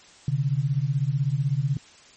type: beating tone pair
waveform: sine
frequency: 130.81 / 146.81 Hz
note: C3 / D3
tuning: 0 / 0 cents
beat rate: 16 Hz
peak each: -24 dBFS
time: 0.28-1.77 s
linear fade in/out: 2 ms
effects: white hiss -51 dBFS RMS until 2.16 s + MP3 32 kbps